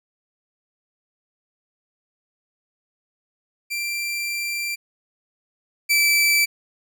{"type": "tone pair in turn", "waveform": "sawtooth", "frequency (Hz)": [2359, 2322], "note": ["D7", "D7"], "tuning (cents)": [7, -20], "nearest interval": "unison", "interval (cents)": 27, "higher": "first", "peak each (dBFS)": [-21, -12], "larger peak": "second", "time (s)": [[3.7, 4.76], [5.89, 6.46]], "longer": "first", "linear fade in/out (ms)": 20, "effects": []}